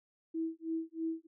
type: tone with tremolo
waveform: sine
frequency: 325.3 Hz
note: E4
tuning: 23 cents flat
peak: -31 dBFS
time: 0.34-1.27 s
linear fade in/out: 10 ms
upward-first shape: sine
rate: 3.1 Hz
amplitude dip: 100%
effects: none